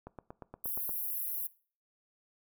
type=click train; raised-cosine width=1 ms; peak=-30 dBFS; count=8; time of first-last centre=0.07-0.893 s; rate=8.51 Hz
type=high-pass noise; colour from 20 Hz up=pink; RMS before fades=-36 dBFS; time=0.64-1.47 s; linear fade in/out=5 ms; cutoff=11000 Hz; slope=96 dB/octave
effects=noise-tail reverb RT60 0.4 s tail -20 dB re dry